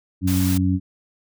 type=harmonic tone; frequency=92.5 Hz; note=F#2; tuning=in tune; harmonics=1 / 2 / 3; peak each=-20 / -22 / -21 dBFS; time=0.21-0.8 s; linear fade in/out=50 ms
type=noise; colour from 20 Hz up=white; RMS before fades=-30 dBFS; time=0.27-0.58 s; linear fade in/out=10 ms
effects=none